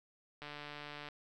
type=click train; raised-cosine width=0.3 ms; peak=-30 dBFS; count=99; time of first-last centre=0.42-1.087 s; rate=147 Hz; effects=none